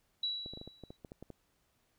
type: tone with exponential decay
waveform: sine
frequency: 3916 Hz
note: B7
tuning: 15 cents flat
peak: -30 dBFS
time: 0.23-0.97 s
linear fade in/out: 5 ms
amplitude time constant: 160 ms
type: clicks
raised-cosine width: 2 ms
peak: -33 dBFS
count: 11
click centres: 0.461 / 0.536 / 0.574 / 0.614 / 0.676 / 0.837 / 0.905 / 1.048 / 1.119 / 1.226 / 1.303 s
effects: pink hiss -75 dBFS RMS until 1.98 s